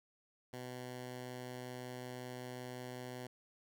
10% pulse tone, 125.4 Hz, B2, 27 cents sharp, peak -36 dBFS, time 0.53-3.27 s, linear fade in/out 5 ms, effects none

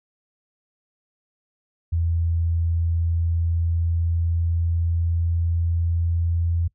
sine tone with pitch glide, 83.6 to 84.57 Hz, E2 to E2, +25 to +45 cents, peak -19 dBFS, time 1.92-6.68 s, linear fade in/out 10 ms, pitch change +20 cents, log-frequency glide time 2.62-6.51 s, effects noise-tail reverb RT60 0.1 s tail -21 dB re dry

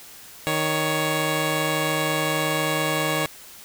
10% pulse tone pair together, 155.56 / 556.6 Hz, D#3 / C#5, 0 / +7 cents, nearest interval octave + minor seventh, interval 2207 cents, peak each -16 dBFS, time 0.47-3.26 s, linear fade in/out 0 ms, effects white hiss -44 dBFS RMS until 3.64 s

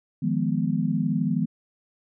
sine chord, F half-diminished seventh, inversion third, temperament equal, 155.56 / 174.61 / 207.7 / 246.9 Hz, Eb3 / F3 / Ab3 / Cb4, 0 / 0 / 0 / 0 cents, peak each -27 dBFS, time 0.22-1.46 s, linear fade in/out 10 ms, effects none

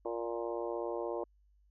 harmonic tone with a mistuned harmonic, 116.8 Hz, A#2, 4 cents sharp, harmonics 3 / 4 / 5 / 6 / 7 / 8 / 9, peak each -39 / -39 / -40 / -47 / -47 / -47 / -49 dBFS, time 0.05-1.24 s, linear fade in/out 5 ms, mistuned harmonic 7, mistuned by +16 cents, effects added 50 Hz sine -64 dBFS peak until 1.7 s

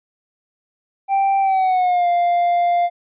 triangle tone with pitch glide, 784 to 698.5 Hz, G5 to F5, 0 to 0 cents, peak -12 dBFS, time 1.08-2.9 s, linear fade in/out 50 ms, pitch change -200 cents, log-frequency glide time 1.4-2.08 s, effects resampled to 8000 Hz

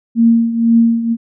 sine tone with tremolo, 230.6 Hz, A#3, 19 cents flat, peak -5 dBFS, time 0.15-1.17 s, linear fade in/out 50 ms, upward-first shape triangle, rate 2 Hz, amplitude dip 75%, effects none

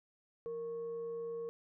sine tone with frequency modulation, 464.4 Hz, A#4, 7 cents flat, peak -38 dBFS, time 0.46-1.49 s, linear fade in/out 0 ms, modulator 636 Hz, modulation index 0.22, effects none

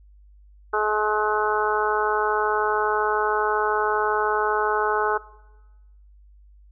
harmonic tone, 212.7 Hz, G#3, 42 cents sharp, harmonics 2 / 3 / 4 / 5 / 6 / 7, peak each -24 / -33 / -26 / -28 / -26 / -27 dBFS, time 0.73-5.18 s, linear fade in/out 10 ms, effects noise-tail reverb RT60 1.0 s tail -19 dB re dry + added 50 Hz sine -48 dBFS peak until 6.71 s

